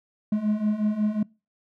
triangle beating tone pair, 208.2 / 213.7 Hz, G#3 / G#3, +5 / +50 cents, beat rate 5.5 Hz, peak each -25 / -21 dBFS, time 0.32-1.23 s, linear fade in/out 5 ms, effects noise-tail reverb RT60 0.3 s tail -24 dB re dry

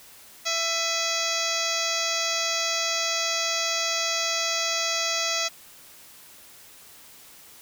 harmonic tone with a mistuned harmonic, 665 Hz, E5, 15 cents sharp, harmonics 1 / 2 / 3 / 4 / 5 / 6 / 7 / 8 / 9 / 10, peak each -33 / -33 / -33 / -33 / -33 / -33 / -33 / -33 / -33 / -33 dBFS, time 0.45-5.49 s, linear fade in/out 20 ms, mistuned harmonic 4, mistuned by -91 cents, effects white hiss -49 dBFS RMS until 7.61 s

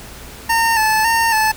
25% pulse tone with vibrato, 892 Hz, A5, 23 cents sharp, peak -9 dBFS, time 0.49-1.52 s, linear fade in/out 10 ms, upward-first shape square, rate 1.8 Hz, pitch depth 43 cents each way, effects added 60 Hz sine -41 dBFS peak until 1.56 s + pink hiss -36 dBFS RMS until 1.56 s

